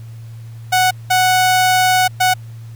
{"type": "tone bursts at uneven times", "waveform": "sawtooth", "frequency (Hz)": 740, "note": "F#5", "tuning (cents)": 0, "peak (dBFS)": -7, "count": 3, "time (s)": [[0.72, 0.91], [1.1, 2.08], [2.2, 2.34]], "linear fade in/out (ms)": 10, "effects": ["added 114 Hz sine -30 dBFS peak until 2.75 s", "pink hiss -50 dBFS RMS until 2.75 s"]}